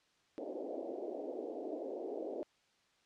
pink band-pass noise, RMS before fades -42 dBFS, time 0.38-2.43 s, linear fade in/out 0 ms, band 290 to 670 Hz, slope 48 dB/octave, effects white hiss -72 dBFS RMS until 3.05 s + low-pass 5000 Hz 12 dB/octave

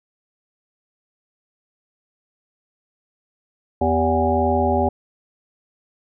harmonic tone with a mistuned harmonic, 82.2 Hz, E2, 4 cents flat, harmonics 1 / 3 / 5 / 7 / 9 / 10, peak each -23 / -23 / -23 / -23 / -23 / -23 dBFS, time 3.81-4.89 s, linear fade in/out 5 ms, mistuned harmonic 5, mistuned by -81 cents, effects none

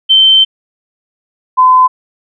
sine tone pair in turn, 3102 / 1019.1 Hz, G7 / C6, -19 / -46 cents, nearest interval octave + perfect fifth, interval 1927 cents, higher first, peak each -3 dBFS, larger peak neither, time 0.09-0.45 / 1.57-1.88 s, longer first, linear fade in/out 20 ms, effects none

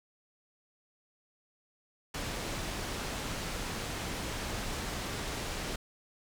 pink low-pass noise, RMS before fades -37 dBFS, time 2.14-5.76 s, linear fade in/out 5 ms, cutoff 8300 Hz, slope 12 dB/octave, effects none

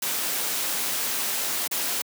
white noise with dropouts, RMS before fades -27 dBFS, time 0.02-2.02 s, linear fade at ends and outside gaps 5 ms, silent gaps 1.677-1.712 s, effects high-pass 200 Hz 12 dB/octave

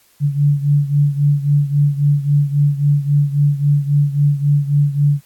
sine beating tone pair, 143.3 / 147 Hz, D3 / D3, -42 / +2 cents, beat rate 3.7 Hz, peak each -13 / -17 dBFS, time 0.2-5.21 s, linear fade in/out 50 ms, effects white hiss -54 dBFS RMS until 5.25 s + AAC 64 kbps

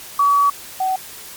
sine tone pair in turn, 1138 / 755.1 Hz, C#6 / F#5, +45 / +35 cents, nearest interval perfect fifth, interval 710 cents, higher first, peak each -11 / -16 dBFS, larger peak first, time 0.19-0.5 / 0.8-0.96 s, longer first, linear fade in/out 5 ms, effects white hiss -36 dBFS RMS until 1.36 s + MP3 96 kbps

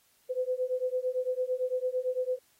sine beating tone pair, 503 / 511.9 Hz, B4 / C5, +32 / -38 cents, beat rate 8.9 Hz, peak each -31 dBFS, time 0.29-2.39 s, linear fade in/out 20 ms, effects white hiss -67 dBFS RMS until 2.59 s + AAC 48 kbps

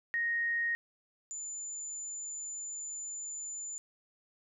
sine tone pair in turn, 1867 / 7049 Hz, A#6 / A8, +2 / +2 cents, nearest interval octave + major seventh, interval 2300 cents, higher second, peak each -29 / -38 dBFS, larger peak first, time 0.14-0.75 / 1.31-3.78 s, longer second, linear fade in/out 0 ms, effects none

